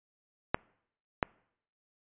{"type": "clicks", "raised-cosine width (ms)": 0.5, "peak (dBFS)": -10, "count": 2, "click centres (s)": [0.545, 1.228], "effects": ["noise-tail reverb RT60 0.7 s tail -26 dB re dry", "resampled to 8000 Hz"]}